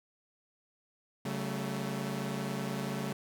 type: chord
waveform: sawtooth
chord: F# minor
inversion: second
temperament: equal with one note detuned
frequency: 138.59 / 189.87 / 220 Hz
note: C#3 / F#3 / A3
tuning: 0 / +45 / 0 cents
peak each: -34 dBFS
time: 1.25-3.13 s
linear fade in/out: 5 ms
effects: none